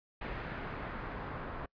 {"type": "noise with low-pass filter sweep", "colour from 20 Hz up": "pink", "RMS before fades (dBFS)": -41, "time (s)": [0.21, 1.66], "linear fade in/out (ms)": 5, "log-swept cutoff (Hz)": [2000, 1300], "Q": 1.3, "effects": ["noise-tail reverb RT60 0.1 s tail -25 dB re dry", "resampled to 11025 Hz"]}